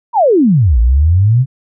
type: exponential two-way sweep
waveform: sine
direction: down then up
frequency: 1000 to 54.7 to 136.6 Hz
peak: -6 dBFS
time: 0.13-1.46 s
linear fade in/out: 50 ms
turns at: 0.79 s
effects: none